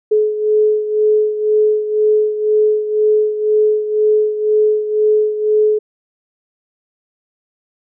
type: beating tone pair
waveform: sine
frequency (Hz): 426.3 / 428.3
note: G#4 / A4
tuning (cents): +45 / -47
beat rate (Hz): 2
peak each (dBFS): -12 / -18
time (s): 0.11-5.79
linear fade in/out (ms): 10
effects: none